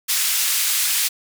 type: band-pass noise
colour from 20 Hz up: white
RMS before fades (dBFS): -20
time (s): 0.08-1.09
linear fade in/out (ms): 20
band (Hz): 1900 to 15000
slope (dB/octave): 12
effects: none